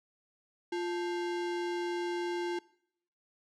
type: tone with sample-and-hold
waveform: sine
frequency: 349.2 Hz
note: F4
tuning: in tune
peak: -31 dBFS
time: 0.72-2.59 s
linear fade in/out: 5 ms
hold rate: 1225 Hz
effects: noise-tail reverb RT60 0.7 s tail -22 dB re dry + low-pass 5000 Hz 12 dB/octave